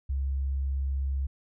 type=tone; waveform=sine; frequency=67.9 Hz; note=C#2; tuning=35 cents flat; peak=-26 dBFS; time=0.09-1.27 s; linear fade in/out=10 ms; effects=none